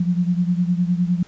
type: beating tone pair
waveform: sine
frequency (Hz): 174.61 / 184.41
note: F3 / F#3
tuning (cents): 0 / -6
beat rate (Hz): 9.8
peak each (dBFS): -18 / -22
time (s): 0-1.23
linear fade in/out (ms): 5
effects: pink hiss -50 dBFS RMS until 1.27 s + resampled to 16000 Hz